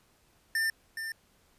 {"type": "tone with echo", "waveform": "square", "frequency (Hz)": 1794, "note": "A6", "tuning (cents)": 33, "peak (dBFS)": -27, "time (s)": [0.55, 0.7], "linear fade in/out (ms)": 2, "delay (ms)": 420, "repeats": 1, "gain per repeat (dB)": -8, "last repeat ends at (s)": 1.12, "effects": ["pink hiss -66 dBFS RMS until 1.58 s", "resampled to 32000 Hz"]}